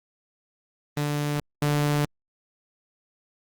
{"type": "tone pair in turn", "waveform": "sawtooth", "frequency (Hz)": [146.83, 146.83], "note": ["D3", "D3"], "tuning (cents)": [0, 0], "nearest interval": "unison", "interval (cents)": 0, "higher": "neither", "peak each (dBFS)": [-20, -17], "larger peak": "second", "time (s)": [[0.97, 1.4], [1.62, 2.05]], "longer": "neither", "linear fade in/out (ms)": 2, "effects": ["Opus 24 kbps"]}